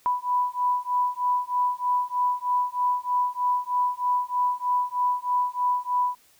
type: beating tone pair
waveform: sine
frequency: 987.8 / 991 Hz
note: B5 / B5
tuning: 0 / +6 cents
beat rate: 3.2 Hz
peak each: -25 dBFS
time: 0.06-6.15 s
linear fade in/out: 0 ms
effects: white hiss -59 dBFS RMS until 6.39 s